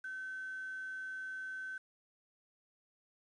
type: tone with quantisation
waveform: sine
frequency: 1530 Hz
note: G6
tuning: 42 cents flat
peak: -40 dBFS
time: 0.04-1.78 s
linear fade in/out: 5 ms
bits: 10
effects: resampled to 22050 Hz

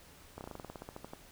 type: slowing click train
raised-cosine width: 1 ms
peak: -29 dBFS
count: 15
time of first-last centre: 0.38-1.135 s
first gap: 29 ms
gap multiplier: 1.09
effects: pink hiss -57 dBFS RMS until 1.31 s

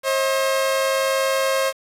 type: tone pair together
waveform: sawtooth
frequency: 536 / 637 Hz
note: C5 / D#5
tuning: +42 / +41 cents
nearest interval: minor third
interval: 299 cents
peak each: -15 / -22 dBFS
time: 0.03-1.73 s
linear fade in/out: 50 ms
effects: resampled to 32000 Hz + 7-bit

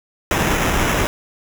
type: noise with sample-and-hold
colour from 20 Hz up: pink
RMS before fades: -18 dBFS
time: 0.31-1.07 s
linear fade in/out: 0 ms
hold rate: 4410 Hz
effects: none

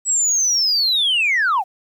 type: linear sweep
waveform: sine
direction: down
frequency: 7880 to 698.5 Hz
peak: -13 dBFS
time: 0.05-1.64 s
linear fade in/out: 50 ms
effects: tanh soft clip ceiling -12 dBFS + 9-bit

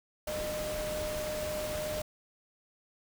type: tone in noise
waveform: sine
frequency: 610 Hz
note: D#5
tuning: 34 cents flat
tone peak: -34 dBFS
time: 0.27-2.02 s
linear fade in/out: 5 ms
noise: pink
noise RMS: -39 dBFS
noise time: 0.27-2.02 s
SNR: +2 dB
effects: none

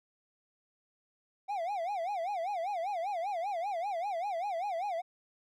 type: tone with vibrato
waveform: triangle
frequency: 740 Hz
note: F#5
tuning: in tune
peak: -30 dBFS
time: 1.48-5.02 s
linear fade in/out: 20 ms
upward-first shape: sine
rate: 5.1 Hz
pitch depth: 210 cents each way
effects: none

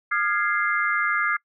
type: chord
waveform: sine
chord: F minor seventh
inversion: third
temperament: equal with one note detuned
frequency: 1213.3 / 1396.9 / 1661.2 / 2093 Hz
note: Eb6 / F6 / Ab6 / C7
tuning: -44 / 0 / 0 / 0 cents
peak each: -26 dBFS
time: 0.11-1.37 s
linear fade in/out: 10 ms
effects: noise-tail reverb RT60 0.1 s tail -24 dB re dry

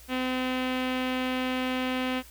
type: tone with low-pass filter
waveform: sawtooth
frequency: 256 Hz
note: C4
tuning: 38 cents flat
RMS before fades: -29 dBFS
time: 0.08-2.23 s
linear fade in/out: 50 ms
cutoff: 2900 Hz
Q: 2.5
effects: added 60 Hz sine -51 dBFS peak until 2.3 s + white hiss -52 dBFS RMS until 2.3 s

